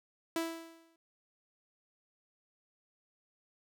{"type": "tone with exponential decay", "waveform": "sawtooth", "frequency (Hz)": 329.6, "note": "E4", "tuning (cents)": 0, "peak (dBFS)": -26, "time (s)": [0.36, 0.96], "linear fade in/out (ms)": 2, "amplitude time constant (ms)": 130, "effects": []}